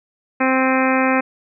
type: harmonic tone with a mistuned harmonic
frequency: 261.6 Hz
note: C4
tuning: in tune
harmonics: 1 / 2 / 3 / 4 / 5 / 6 / 7 / 8 / 9 / 10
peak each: -18 / -21 / -23 / -24 / -25 / -26 / -26 / -27 / -28 / -28 dBFS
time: 0.4-1.21 s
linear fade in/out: 10 ms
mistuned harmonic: 10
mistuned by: -60 cents
effects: none